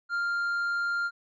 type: tone with tanh clipping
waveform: sine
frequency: 1396.9 Hz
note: F6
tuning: in tune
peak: -27 dBFS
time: 0.09-1.11 s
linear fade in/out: 50 ms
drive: 4 dB
effects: none